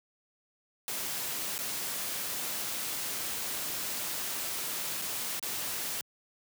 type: noise with dropouts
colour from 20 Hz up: white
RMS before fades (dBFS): -35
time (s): 0.88-6.01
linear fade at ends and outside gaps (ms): 0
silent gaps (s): 1.58-1.589 / 5.016-5.02 / 5.395-5.427
effects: high-pass 100 Hz 12 dB/octave